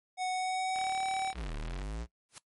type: tone with pitch glide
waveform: square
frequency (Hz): 740 to 765.2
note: F#5 to G5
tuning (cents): 0 to -42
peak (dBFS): -31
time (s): 0.17-1.34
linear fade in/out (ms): 50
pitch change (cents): +58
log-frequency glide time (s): 0.31-1.05
type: click train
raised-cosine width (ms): 0.3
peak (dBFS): -28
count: 40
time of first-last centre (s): 0.76-1.817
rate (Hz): 36.9
type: linear two-way sweep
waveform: square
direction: down then up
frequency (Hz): 66.9 to 35.36 to 60.6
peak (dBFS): -36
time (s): 1.34-2.07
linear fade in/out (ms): 50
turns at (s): 1.55
type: noise with exponential growth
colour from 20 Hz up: white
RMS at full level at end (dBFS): -41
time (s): 2.29-2.38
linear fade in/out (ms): 0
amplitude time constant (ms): 19
effects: noise-tail reverb RT60 0.1 s tail -20 dB re dry + MP3 48 kbps